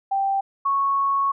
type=tone pair in turn; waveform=sine; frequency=784 / 1105.2 Hz; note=G5 / C#6; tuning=0 / -6 cents; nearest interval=tritone; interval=594 cents; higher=second; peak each=-19 / -18 dBFS; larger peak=second; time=0.11-0.41 / 0.65-1.32 s; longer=second; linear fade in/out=10 ms; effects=none